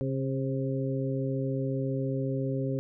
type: harmonic tone with a mistuned harmonic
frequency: 134.5 Hz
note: C3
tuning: 48 cents sharp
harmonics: 1 / 2 / 3 / 4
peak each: -30 / -33 / -35 / -36 dBFS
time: 0.01-2.79 s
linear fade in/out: 0 ms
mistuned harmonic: 4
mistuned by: -23 cents
effects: none